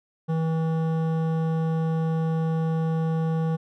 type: tone with hard clipping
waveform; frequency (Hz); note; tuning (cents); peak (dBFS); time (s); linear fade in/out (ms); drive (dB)
sine; 161.6; E3; -34; -24; 0.28-3.57; 20; 13
effects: none